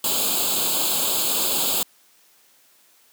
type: noise with comb filter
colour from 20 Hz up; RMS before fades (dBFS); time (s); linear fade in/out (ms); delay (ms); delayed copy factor
white; -22; 0.04-1.83; 2; 0.26; +0.9
effects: white hiss -57 dBFS RMS until 3.12 s + high-pass 200 Hz 12 dB/octave